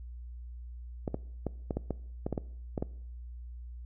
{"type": "clicks", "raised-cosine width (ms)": 2, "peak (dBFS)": -18, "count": 11, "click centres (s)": [1.078, 1.144, 1.467, 1.708, 1.77, 1.907, 2.265, 2.327, 2.378, 2.778, 2.825], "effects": ["noise-tail reverb RT60 0.7 s tail -21 dB re dry", "added 60 Hz sine -41 dBFS peak until 3.85 s"]}